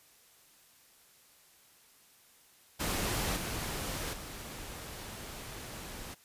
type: noise with level steps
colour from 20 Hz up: pink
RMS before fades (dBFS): -33 / -37 / -44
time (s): 2.79-6.15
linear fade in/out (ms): 20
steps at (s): 3.36 / 4.13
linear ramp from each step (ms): 5
effects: white hiss -62 dBFS RMS until 6.24 s + resampled to 32000 Hz